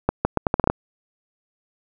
accelerating click train, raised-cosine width 1 ms, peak -3 dBFS, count 9, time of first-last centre 0.09-0.7 s, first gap 160 ms, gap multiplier 0.77, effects none

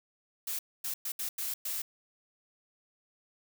blue noise bursts at uneven times, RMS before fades -35 dBFS, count 6, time 0.47-0.59 / 0.84-0.94 / 1.05-1.12 / 1.19-1.29 / 1.38-1.54 / 1.65-1.82 s, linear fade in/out 5 ms, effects none

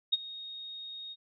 sine tone with ADSR envelope, 3729 Hz, A#7, in tune, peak -21 dBFS, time 0.12-1.16 s, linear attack 14 ms, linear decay 28 ms, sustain -19 dB, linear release 42 ms, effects none

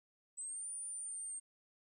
sine linear two-way sweep, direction up then down, 7990 to 9397 to 8620 Hz, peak -40 dBFS, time 0.37-1.4 s, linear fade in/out 20 ms, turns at 0.73 s, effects tanh soft clip ceiling -38 dBFS + 13-bit

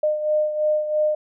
sine beating tone pair, 608 / 611 Hz, D#5 / D#5, -40 / -32 cents, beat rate 3 Hz, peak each -19 / -26 dBFS, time 0.03-1.15 s, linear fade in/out 5 ms, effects none

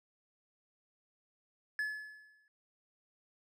triangle tone with exponential decay, 1714 Hz, A6, 46 cents flat, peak -29 dBFS, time 1.79-2.48 s, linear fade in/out 1 ms, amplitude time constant 150 ms, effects none

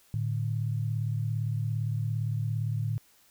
sine tone pair together, 111.18 / 148.7 Hz, A2 / D3, +18 / +22 cents, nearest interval perfect fourth, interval 504 cents, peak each -28 / -33 dBFS, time 0.14-2.98 s, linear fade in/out 0 ms, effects white hiss -62 dBFS RMS until 3.3 s

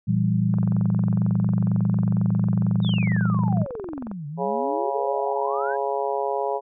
sine chord, E diminished, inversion second, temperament equal with one note detuned, 116.54 / 168.08 / 196 Hz, Bb2 / E3 / G3, 0 / +34 / 0 cents, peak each -22 / -23 / -23 dBFS, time 0.07-3.65 s, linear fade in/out 20 ms
click train, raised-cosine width 1 ms, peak -22 dBFS, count 80, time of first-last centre 0.54-4.115 s, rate 22.1 Hz
sine exponential two-way sweep, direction down then up, 3800 to 141.3 to 1676 Hz, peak -30 dBFS, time 2.82-5.77 s, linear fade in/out 50 ms, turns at 4.27 s
harmonic tone, 138.59 Hz, C#3, in tune, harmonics 3 / 4 / 5 / 6 / 7, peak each -27 / -28 / -29 / -30 / -30 dBFS, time 4.37-6.61 s, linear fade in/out 50 ms
effects none

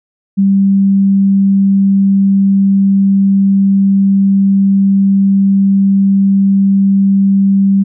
sine tone, 196 Hz, G3, in tune, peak -6 dBFS, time 0.37-7.84 s, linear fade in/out 20 ms, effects none

